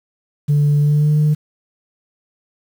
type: tone with pitch glide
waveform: sine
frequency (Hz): 146.2 to 151.18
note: D3 to D#3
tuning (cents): -7 to -49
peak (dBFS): -9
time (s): 0.48-1.35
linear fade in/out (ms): 20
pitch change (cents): +58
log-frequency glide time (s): 0.79-1.16
effects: tanh soft clip ceiling -9 dBFS + 7-bit